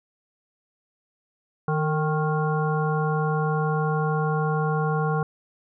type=harmonic tone with a mistuned harmonic; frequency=155.56 Hz; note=D#3; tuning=in tune; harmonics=1 / 3 / 5 / 7 / 9; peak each=-23 / -28 / -30 / -31 / -33 dBFS; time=1.68-5.23 s; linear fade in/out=2 ms; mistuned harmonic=3; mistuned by=-38 cents; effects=none